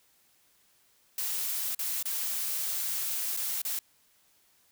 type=noise with dropouts; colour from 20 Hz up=blue; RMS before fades=-32 dBFS; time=1.18-3.79 s; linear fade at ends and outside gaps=2 ms; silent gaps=1.748-1.791 / 2.027-2.055 / 3.366-3.372 / 3.618-3.65 s; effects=white hiss -66 dBFS RMS until 4.71 s